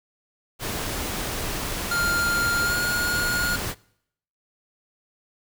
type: noise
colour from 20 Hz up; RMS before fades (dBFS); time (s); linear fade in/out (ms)
pink; -29; 0.59-3.75; 50
type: tone with pitch glide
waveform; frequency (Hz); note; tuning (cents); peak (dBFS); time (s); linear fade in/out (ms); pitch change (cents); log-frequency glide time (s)
square; 1400 to 1431.1; F6 to F6; +4 to +42; -23; 1.91-3.56; 5; +38; 2.64-2.74
effects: noise-tail reverb RT60 0.7 s tail -23 dB re dry